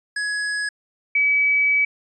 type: tone pair in turn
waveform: square / sine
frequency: 1678 / 2285 Hz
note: G#6 / D7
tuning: +17 / -48 cents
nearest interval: perfect fourth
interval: 535 cents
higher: second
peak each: -23 / -15 dBFS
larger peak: second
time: 0.16-0.69 / 1.15-1.85 s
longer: second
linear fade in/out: 5 ms
effects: resampled to 24000 Hz